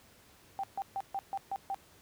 sine tone bursts, 784 Hz, G5, in tune, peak -32 dBFS, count 7, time 0.59-1.745 s, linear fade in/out 0 ms, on 45 ms, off 140 ms, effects pink hiss -60 dBFS RMS until 2.01 s + high-pass 60 Hz 12 dB/octave

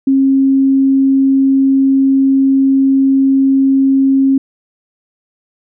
sine tone, 270 Hz, C#4, 45 cents flat, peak -7 dBFS, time 0.07-4.38 s, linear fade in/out 5 ms, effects none

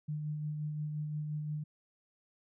sine tone with tremolo, 151 Hz, D3, 48 cents sharp, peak -33 dBFS, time 0.08-1.64 s, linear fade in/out 10 ms, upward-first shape sine, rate 5.7 Hz, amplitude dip 30%, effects none

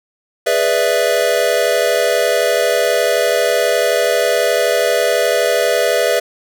square chord, E dominant seventh, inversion first, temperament equal, 415.3 / 493.9 / 587.3 / 659.3 Hz, G#4 / B4 / D5 / E5, 0 / 0 / 0 / 0 cents, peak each -22 / -18 / -19 / -18 dBFS, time 0.46-6.2 s, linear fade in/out 10 ms, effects none

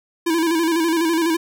square tone with vibrato, 329.6 Hz, E4, in tune, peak -17 dBFS, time 0.26-1.37 s, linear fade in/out 10 ms, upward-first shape square, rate 12 Hz, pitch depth 56 cents each way, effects none

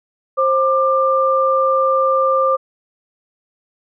sine tone pair together, 530 / 1189.8 Hz, C5 / D6, +22 / +22 cents, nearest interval octave + major second, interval 1400 cents, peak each -15 dBFS, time 0.37-2.57 s, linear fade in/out 20 ms, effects none

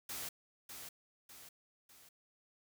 white noise with echo, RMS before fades -43 dBFS, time 0.09-0.29 s, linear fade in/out 5 ms, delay 600 ms, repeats 3, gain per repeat -6 dB, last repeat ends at 2.09 s, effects none

